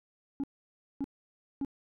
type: tone bursts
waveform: sine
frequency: 277.2 Hz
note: C#4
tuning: in tune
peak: -27 dBFS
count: 3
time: 0.4-1.648 s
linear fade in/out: 0 ms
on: 36 ms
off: 570 ms
effects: tanh soft clip ceiling -29 dBFS